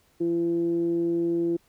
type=tone with low-pass filter; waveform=15% pulse; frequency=169.5 Hz; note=E3; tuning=49 cents sharp; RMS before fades=-25 dBFS; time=0.2-1.57 s; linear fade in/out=10 ms; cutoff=350 Hz; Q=7; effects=pink hiss -64 dBFS RMS until 1.68 s